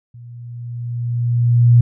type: tone with level ramp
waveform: sine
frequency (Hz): 119.6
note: A#2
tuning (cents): +45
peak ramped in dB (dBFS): -35 to -5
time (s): 0.14-1.81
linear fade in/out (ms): 5
effects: none